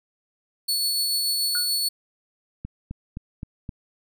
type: tone with tremolo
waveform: sawtooth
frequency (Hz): 4420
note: C#8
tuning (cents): -6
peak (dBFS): -18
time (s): 0.68-1.89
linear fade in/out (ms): 10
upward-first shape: triangle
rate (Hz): 6.9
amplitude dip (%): 25
type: tone with exponential decay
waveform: sine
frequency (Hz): 1444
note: F#6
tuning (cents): -43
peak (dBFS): -26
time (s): 1.55-1.73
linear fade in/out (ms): 1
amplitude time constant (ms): 37
type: click train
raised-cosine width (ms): 5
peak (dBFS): -20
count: 5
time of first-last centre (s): 2.65-3.692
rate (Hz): 3.84
effects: none